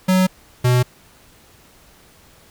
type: tone pair in turn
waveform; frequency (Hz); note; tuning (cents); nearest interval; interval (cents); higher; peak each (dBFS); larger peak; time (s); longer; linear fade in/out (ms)
square; 185.8 / 124.33; F#3 / B2; +7 / +12; perfect fifth; 695; first; -13; neither; 0.08-0.27 / 0.64-0.83; neither; 10
effects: pink hiss -50 dBFS RMS until 2.5 s